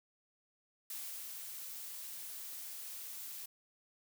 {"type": "noise with ADSR envelope", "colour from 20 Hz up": "blue", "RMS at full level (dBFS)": -43, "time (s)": [0.9, 3.46], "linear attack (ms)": 3, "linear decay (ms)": 360, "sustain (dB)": -3, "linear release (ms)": 7, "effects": []}